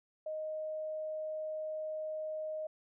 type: tone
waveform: sine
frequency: 622.3 Hz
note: D#5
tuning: in tune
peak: -36 dBFS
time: 0.26-2.67 s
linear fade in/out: 5 ms
effects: none